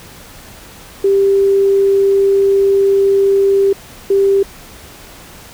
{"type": "tone bursts at uneven times", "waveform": "sine", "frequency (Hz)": 393.8, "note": "G4", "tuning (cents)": 8, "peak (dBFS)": -8, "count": 2, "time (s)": [[1.04, 3.73], [4.1, 4.43]], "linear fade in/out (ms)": 5, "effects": ["pink hiss -37 dBFS RMS until 5.53 s"]}